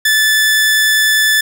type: tone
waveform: sawtooth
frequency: 1745 Hz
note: A6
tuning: 15 cents flat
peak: -6 dBFS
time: 0.05-1.41 s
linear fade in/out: 5 ms
effects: none